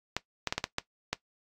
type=clicks; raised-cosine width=0.2 ms; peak=-11 dBFS; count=7; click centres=0.166 / 0.473 / 0.525 / 0.58 / 0.641 / 0.784 / 1.13 s; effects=noise-tail reverb RT60 0.1 s tail -17 dB re dry + AAC 64 kbps